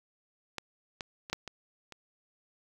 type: clicks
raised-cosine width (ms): 0.2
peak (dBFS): -18 / -19 / -25 / -14 / -23 / -28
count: 6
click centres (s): 0.583 / 1.008 / 1.299 / 1.33 / 1.477 / 1.923
effects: 8-bit